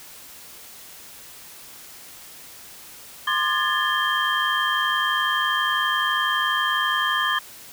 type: tone cluster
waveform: sine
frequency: 1048 / 1200 / 1677 / 1777 / 3170 Hz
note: C6 / D6 / G#6 / A6 / G7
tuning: +2 / +37 / +16 / +17 / +19 cents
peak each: -26 dBFS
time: 3.27-7.39 s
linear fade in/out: 5 ms
effects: white hiss -43 dBFS RMS until 7.72 s